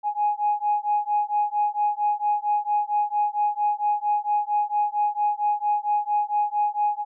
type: beating tone pair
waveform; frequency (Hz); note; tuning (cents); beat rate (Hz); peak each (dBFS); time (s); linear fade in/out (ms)
sine; 830.6 / 835; G#5 / G#5; 0 / +9; 4.4; -23; 0.03-7.05; 50
effects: tanh soft clip ceiling -13 dBFS